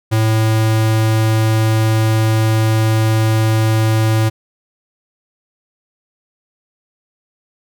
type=tone; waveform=square; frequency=110.4 Hz; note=A2; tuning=6 cents sharp; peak=-12 dBFS; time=0.11-4.3 s; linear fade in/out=20 ms; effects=none